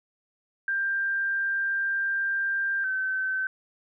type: tone pair in turn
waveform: sine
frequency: 1587 / 1534.7 Hz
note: G6 / G6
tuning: +21 / -37 cents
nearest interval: minor second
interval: 58 cents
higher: first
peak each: -24 / -25 dBFS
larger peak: first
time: 0.68-2.84 / 2.84-3.47 s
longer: first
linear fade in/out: 2 ms
effects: none